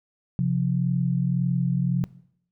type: tone pair together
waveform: sine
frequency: 133.7 / 175.51 Hz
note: C3 / F3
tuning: +38 / +9 cents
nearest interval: perfect fourth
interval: 471 cents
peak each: -23 dBFS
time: 0.39-2.04 s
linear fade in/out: 0 ms
effects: noise-tail reverb RT60 0.7 s tail -20 dB re dry